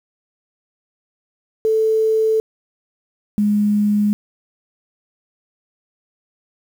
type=tone pair in turn; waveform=sine; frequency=440 / 207.7 Hz; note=A4 / G#3; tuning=0 / 0 cents; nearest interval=octave + minor second; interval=1300 cents; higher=first; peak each=-13 dBFS; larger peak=neither; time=1.65-2.4 / 3.38-4.13 s; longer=neither; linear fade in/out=0 ms; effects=7-bit